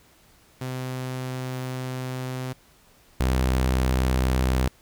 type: tone pair in turn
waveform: sawtooth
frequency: 128.5 / 64.08 Hz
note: C3 / C2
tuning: -31 / -35 cents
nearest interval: octave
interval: 1204 cents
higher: first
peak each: -25 / -16 dBFS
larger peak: second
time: 0.61-2.53 / 3.2-4.68 s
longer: first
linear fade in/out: 5 ms
effects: pink hiss -57 dBFS RMS until 4.81 s